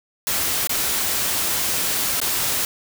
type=noise with dropouts; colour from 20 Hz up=white; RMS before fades=-22 dBFS; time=0.27-2.65 s; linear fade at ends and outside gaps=1 ms; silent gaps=0.672-0.694 / 2.202-2.215 s; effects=none